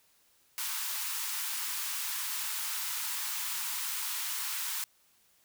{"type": "high-pass noise", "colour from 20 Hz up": "white", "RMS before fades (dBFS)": -35, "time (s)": [0.58, 4.84], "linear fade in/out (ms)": 0, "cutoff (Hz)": 840, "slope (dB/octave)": 96, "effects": ["white hiss -67 dBFS RMS until 5.44 s"]}